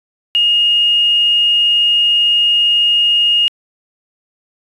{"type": "tone with quantisation", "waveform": "sine", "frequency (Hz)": 2853, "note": "F7", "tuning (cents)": 36, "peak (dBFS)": -9, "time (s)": [0.35, 3.48], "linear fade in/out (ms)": 0, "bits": 6, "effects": ["resampled to 24000 Hz"]}